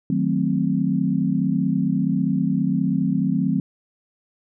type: chord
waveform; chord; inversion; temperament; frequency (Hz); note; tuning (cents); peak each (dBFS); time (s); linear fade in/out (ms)
sine; D# diminished seventh; none; equal; 155.56 / 185 / 220 / 261.6; D#3 / F#3 / A3 / C4; 0 / 0 / 0 / 0; -25 / -22 / -25 / -23; 0.1-3.6; 2
effects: none